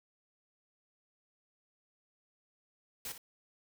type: noise with echo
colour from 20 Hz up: white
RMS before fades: -41 dBFS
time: 3.05-3.12 s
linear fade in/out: 2 ms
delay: 59 ms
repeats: 1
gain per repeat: -10 dB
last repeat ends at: 3.179 s
effects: none